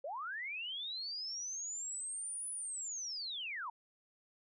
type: linear two-way sweep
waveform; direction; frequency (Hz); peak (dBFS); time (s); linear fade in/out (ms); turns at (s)
sine; up then down; 514 to 10000 to 863; -39; 0.04-3.7; 5; 2.5
effects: none